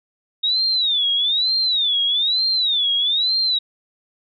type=tone with vibrato; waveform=sine; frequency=3708 Hz; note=A#7; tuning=10 cents flat; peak=-16 dBFS; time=0.43-3.59 s; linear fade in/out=10 ms; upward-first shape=sine; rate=1.1 Hz; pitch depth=210 cents each way; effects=none